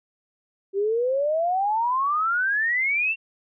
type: exponential sweep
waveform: sine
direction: up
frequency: 383.7 to 2744 Hz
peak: -20 dBFS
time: 0.73-3.16 s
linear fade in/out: 50 ms
effects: none